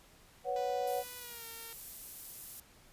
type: chord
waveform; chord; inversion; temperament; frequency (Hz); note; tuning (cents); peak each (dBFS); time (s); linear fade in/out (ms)
sine; B suspended second; none; equal; 493.9 / 554.4 / 740; B4 / C#5 / F#5; 0 / 0 / 0; -37 / -37 / -35; 0.44-1.04; 50
type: tone with pitch glide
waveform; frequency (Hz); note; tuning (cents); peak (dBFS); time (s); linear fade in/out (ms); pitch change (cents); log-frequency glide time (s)
5% pulse; 493.9 to 458.2; B4 to A#4; 0 to -30; -37; 0.56-1.73; 2; -130; 1.18-1.45
type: noise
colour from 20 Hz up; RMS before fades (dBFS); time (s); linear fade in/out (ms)
violet; -44; 0.87-2.6; 2
effects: pink hiss -61 dBFS RMS until 2.92 s + resampled to 32000 Hz

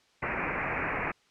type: low-pass noise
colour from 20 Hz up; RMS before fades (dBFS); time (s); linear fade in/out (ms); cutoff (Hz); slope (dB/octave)
white; -32; 0.22-1.12; 10; 2500; 96
effects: white hiss -65 dBFS RMS until 1.3 s + low-pass 5000 Hz 12 dB/octave

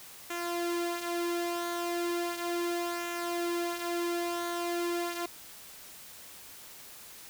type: tone with flanger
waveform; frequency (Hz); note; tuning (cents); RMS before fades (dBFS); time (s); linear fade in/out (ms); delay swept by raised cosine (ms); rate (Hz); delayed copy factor
sawtooth; 345.5; F4; -19; -33; 0.3-5.26; 5; 0.21 to 5.41; 0.36; -0.55
effects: white hiss -49 dBFS RMS until 7.29 s

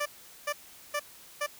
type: tone bursts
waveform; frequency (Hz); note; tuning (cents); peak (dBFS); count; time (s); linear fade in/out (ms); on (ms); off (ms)
15% pulse; 587.3; D5; 0; -22; 4; 0-1.466; 10; 59; 410
effects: white hiss -52 dBFS RMS until 1.59 s

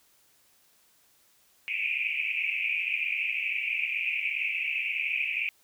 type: band-pass noise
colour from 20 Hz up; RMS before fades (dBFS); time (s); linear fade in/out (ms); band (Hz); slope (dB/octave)
pink; -30; 1.68-5.49; 0; 2300 to 2600; 96
effects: white hiss -64 dBFS RMS until 5.63 s

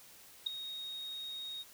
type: tone with ADSR envelope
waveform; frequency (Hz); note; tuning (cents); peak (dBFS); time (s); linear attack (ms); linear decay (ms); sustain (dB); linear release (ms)
sine; 3744; A#7; +7; -26; 0.46-1.64; 10; 3; -14; 30
effects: white hiss -57 dBFS RMS until 1.73 s

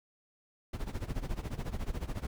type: noise with tremolo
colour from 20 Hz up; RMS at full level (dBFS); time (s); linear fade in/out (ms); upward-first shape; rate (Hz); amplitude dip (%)
brown; -33; 0.73-2.27; 5; sine; 14; 85
effects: none

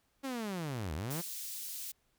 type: linear two-way sweep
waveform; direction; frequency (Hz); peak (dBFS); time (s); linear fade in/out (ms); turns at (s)
sawtooth; down then up; 277.9 to 70.3 to 180.4; -32; 0.23-1.22; 20; 0.94
type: high-pass noise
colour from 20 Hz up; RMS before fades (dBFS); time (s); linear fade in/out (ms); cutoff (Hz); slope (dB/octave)
white; -42; 1.1-1.92; 10; 4100; 12
effects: pink hiss -75 dBFS RMS until 2.18 s

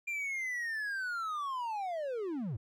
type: linear sweep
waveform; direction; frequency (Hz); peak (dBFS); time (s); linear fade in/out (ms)
triangle; down; 2400 to 92.5; -32; 0.07-2.57; 10
effects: none

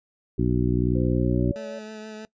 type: harmonic tone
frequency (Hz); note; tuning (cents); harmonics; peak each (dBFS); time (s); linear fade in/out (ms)
61.1; B1; -18; 1 / 2 / 3 / 4 / 5 / 6; -27 / -25 / -27 / -28 / -27 / -28; 0.38-1.52; 10
type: tone with pitch glide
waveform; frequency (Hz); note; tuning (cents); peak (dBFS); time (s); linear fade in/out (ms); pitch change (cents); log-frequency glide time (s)
sine; 515 to 568.1; C5 to C#5; -28 to +42; -33; 0.95-1.79; 5; +170; 1.09-1.53
type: tone with vibrato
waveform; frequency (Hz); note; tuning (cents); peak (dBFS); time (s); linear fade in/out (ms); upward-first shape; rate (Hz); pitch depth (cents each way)
20% pulse; 216.3; A3; -29; -31; 1.56-2.25; 0; triangle; 6.3; 19
effects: noise-tail reverb RT60 0.1 s tail -21 dB re dry + resampled to 16000 Hz

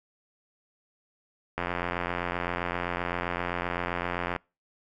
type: click train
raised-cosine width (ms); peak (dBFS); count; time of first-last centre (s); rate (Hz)
0.5; -14; 245; 1.58-4.362; 87.7
effects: noise-tail reverb RT60 0.3 s tail -26 dB re dry

